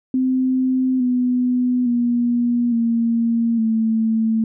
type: tone with pitch steps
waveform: sine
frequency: 258.4 / 249 / 240 / 231.3 / 222.9 Hz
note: C4 / B3 / B3 / A#3 / A3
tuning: -21 / +14 / -49 / -13 / +23 cents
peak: -15 dBFS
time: 0.14-4.44 s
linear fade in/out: 2 ms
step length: 860 ms
effects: none